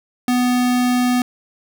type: tone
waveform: square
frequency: 247.9 Hz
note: B3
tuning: 7 cents sharp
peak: -15 dBFS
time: 0.28-1.22 s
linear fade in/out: 2 ms
effects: none